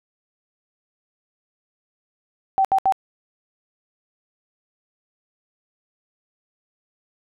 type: tone bursts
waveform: sine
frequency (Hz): 772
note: G5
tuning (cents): -27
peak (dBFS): -14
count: 3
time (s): 2.58-2.923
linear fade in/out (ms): 0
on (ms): 67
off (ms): 71
effects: none

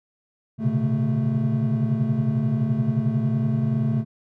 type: tone cluster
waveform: triangle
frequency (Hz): 114.2 / 125.9 / 137.1 / 147.5 / 220.9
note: A#2 / B2 / C#3 / D3 / A3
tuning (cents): -35 / +34 / -19 / +8 / +7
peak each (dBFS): -28 / -24 / -23 / -28 / -22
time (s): 0.58-4.05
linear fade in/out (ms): 50
effects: none

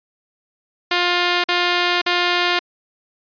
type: tone bursts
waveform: 5% pulse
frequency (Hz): 353.1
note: F4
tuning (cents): +19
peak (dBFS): -4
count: 3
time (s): 0.91-2.592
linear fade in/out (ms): 5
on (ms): 530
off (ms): 46
effects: resampled to 11025 Hz

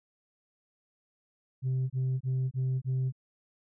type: tone bursts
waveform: sine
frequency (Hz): 130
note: C3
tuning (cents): -11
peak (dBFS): -24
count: 5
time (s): 1.62-3.124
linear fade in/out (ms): 50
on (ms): 280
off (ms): 26
effects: tanh soft clip ceiling -25 dBFS

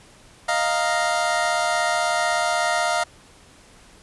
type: chord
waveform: 25% pulse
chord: Eb suspended second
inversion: none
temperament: equal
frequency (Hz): 622.3 / 698.5 / 932.3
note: Eb5 / F5 / Bb5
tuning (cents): 0 / 0 / 0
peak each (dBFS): -22 / -18 / -23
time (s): 0.48-3.04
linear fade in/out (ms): 10
effects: pink hiss -50 dBFS RMS until 4.02 s + resampled to 24000 Hz

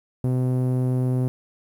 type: tone with low-pass filter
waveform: sawtooth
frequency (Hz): 127.2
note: C3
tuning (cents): -48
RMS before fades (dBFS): -22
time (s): 0.24-1.28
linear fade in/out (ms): 0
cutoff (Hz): 430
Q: 0.64
effects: 9-bit

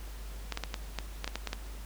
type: clicks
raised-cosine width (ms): 0.2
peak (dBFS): -16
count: 10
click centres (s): 0.523 / 0.574 / 0.637 / 0.742 / 0.987 / 1.244 / 1.277 / 1.356 / 1.473 / 1.531
effects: added 50 Hz sine -40 dBFS peak until 1.85 s + pink hiss -51 dBFS RMS until 1.85 s

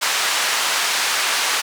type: band-pass noise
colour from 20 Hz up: pink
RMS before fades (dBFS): -20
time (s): 0.01-1.62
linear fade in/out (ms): 20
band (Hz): 1100 to 8200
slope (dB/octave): 12
effects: none

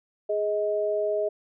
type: tone pair together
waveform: sine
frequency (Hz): 415.5 / 630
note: G#4 / D#5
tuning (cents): +1 / +21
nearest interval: perfect fifth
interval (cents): 720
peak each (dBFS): -27 / -25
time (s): 0.29-1.29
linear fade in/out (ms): 10
effects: none

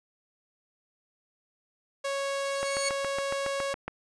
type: tone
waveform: sawtooth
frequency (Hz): 553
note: C#5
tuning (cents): -4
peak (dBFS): -25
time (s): 2.04-3.74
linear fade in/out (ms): 10
type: tone with exponential growth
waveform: 10% pulse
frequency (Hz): 2217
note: C#7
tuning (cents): 0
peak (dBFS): -17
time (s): 2.1-2.89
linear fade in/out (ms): 5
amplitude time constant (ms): 170
type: click train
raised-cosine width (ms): 0.5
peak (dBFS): -18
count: 10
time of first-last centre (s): 2.63-3.88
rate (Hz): 7.2
effects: resampled to 22050 Hz

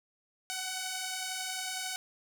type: beating tone pair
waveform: 5% pulse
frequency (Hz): 740 / 751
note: F#5 / F#5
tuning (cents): 0 / +26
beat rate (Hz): 11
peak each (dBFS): -30 / -24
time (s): 0.5-1.96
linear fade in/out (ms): 0
effects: none

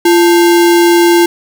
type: tone with sample-and-hold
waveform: sine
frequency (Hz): 343.5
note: F4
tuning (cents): -29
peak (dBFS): -4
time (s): 0.05-1.26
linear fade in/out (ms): 5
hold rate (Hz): 1225
effects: none

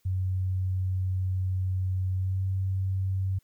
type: tone with pitch glide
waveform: sine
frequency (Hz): 93.3 to 95.21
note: F#2 to G2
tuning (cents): +15 to -50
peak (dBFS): -25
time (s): 0.05-3.39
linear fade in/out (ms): 10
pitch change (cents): +35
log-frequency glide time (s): 2.15-2.43
effects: white hiss -70 dBFS RMS until 3.43 s

